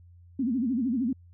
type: tone with vibrato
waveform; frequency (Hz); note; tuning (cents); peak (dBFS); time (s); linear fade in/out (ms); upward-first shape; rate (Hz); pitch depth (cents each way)
sine; 246.9; B3; 0; -24; 0.39-1.13; 5; sine; 13; 200
effects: added 87 Hz sine -50 dBFS peak until 1.33 s